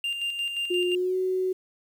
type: tone with tremolo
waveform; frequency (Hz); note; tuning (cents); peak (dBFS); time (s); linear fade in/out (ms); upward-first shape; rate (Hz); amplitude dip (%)
triangle; 2794; F7; 0; -24; 0.04-0.95; 2; square; 5.7; 45
type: tone with pitch glide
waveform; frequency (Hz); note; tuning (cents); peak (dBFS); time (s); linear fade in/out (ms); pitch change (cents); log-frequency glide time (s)
sine; 357.5 to 372.3; F4 to F#4; +41 to +11; -23; 0.7-1.53; 10; +70; 0.9-1.16
effects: 9-bit